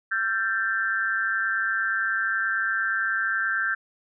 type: tone with amplitude modulation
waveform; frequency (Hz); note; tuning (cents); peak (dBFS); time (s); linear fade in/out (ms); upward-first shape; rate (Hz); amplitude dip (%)
sine; 1568; G6; 0; -18; 0.11-3.75; 10; sine; 209; 100
effects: none

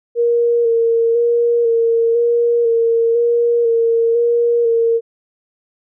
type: tone with vibrato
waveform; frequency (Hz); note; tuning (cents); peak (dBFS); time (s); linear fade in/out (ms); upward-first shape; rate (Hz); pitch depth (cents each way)
sine; 466.2; A#4; 0; -11; 0.15-5.01; 50; square; 1; 22
effects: none

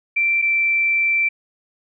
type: tone pair in turn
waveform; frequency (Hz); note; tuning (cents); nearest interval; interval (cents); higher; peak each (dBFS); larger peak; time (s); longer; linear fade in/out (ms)
sine; 2349 / 2341; D7 / D7; 0 / -6; unison; 6; first; -15; neither; 0.16-0.42 / 0.42-1.29; second; 10
effects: none

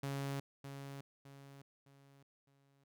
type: tone with echo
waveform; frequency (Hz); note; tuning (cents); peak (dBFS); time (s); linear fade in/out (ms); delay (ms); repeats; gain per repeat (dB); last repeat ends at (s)
sawtooth; 138.59; C#3; 0; -34; 0.03-0.4; 5; 610; 4; -8; 2.84
effects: none

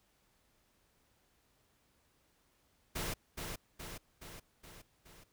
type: noise with echo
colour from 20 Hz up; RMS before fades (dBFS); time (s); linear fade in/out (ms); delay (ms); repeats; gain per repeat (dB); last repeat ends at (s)
pink; -38; 2.95-3.14; 10; 420; 5; -4; 5.24
effects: pink hiss -73 dBFS RMS until 5.32 s

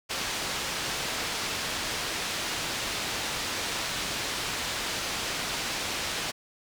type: low-pass noise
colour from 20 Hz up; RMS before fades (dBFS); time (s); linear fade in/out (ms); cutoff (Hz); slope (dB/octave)
white; -32; 0.09-6.32; 20; 5000; 12
effects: none

